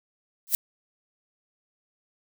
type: noise with exponential growth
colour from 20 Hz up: violet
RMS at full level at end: -17 dBFS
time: 0.47-0.55 s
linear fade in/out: 0 ms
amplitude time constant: 17 ms
effects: none